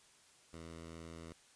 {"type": "tone with vibrato", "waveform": "10% pulse", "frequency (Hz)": 82.41, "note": "E2", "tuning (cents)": 0, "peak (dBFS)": -40, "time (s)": [0.53, 1.33], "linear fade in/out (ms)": 5, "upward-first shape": "triangle", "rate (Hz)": 7.7, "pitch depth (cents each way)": 9, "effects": ["white hiss -65 dBFS RMS until 1.55 s", "resampled to 22050 Hz"]}